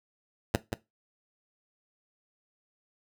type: tone with echo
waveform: 10% pulse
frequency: 111.9 Hz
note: A2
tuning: 30 cents sharp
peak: -11 dBFS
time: 0.54-0.56 s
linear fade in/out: 5 ms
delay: 180 ms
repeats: 1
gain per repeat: -8 dB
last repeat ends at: 0.74 s
effects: noise-tail reverb RT60 0.2 s tail -17 dB re dry